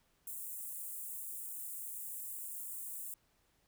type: high-pass noise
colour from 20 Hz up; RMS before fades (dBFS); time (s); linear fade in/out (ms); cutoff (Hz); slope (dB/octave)
white; -44; 0.27-3.14; 2; 7800; 48
effects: pink hiss -74 dBFS RMS until 3.67 s